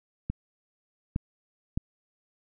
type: clicks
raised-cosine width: 5 ms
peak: -17 / -15 / -15 dBFS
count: 3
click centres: 0.3 / 1.161 / 1.775 s
effects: none